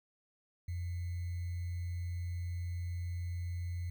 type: tone with sample-and-hold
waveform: sine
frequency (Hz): 87.31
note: F2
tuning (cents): 0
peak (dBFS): -35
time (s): 0.68-3.9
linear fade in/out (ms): 5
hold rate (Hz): 2100
effects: none